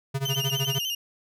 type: tone with tremolo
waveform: square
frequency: 136.4 Hz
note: C#3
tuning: 28 cents flat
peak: -24 dBFS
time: 0.14-0.79 s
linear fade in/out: 10 ms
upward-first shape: sine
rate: 13 Hz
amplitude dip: 90%
type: tone with vibrato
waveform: 35% pulse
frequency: 2951 Hz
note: F#7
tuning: 5 cents flat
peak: -25 dBFS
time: 0.25-0.95 s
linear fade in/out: 5 ms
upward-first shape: square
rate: 10 Hz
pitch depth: 70 cents each way
effects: none